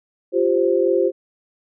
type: chord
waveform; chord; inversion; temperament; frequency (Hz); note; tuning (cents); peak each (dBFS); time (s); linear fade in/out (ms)
sine; F suspended second; none; just; 349.2 / 392.9 / 523.8; F4 / G4 / C5; 0 / +4 / +2; -19; 0.32-1.12; 50
effects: none